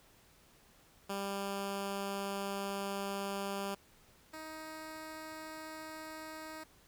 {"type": "tone pair in turn", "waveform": "10% pulse", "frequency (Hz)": [198, 314.3], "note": ["G3", "D#4"], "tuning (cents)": [18, 18], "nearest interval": "minor sixth", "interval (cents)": 800, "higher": "second", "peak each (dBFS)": [-28, -36], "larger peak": "first", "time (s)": [[1.09, 3.75], [4.33, 6.64]], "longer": "first", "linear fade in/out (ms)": 10, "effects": ["pink hiss -64 dBFS RMS until 6.87 s"]}